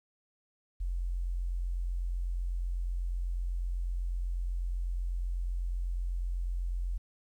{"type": "tone", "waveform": "sine", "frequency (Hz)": 44.03, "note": "F1", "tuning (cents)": 15, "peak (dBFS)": -30, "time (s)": [0.8, 6.98], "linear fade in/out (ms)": 10, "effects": ["11-bit"]}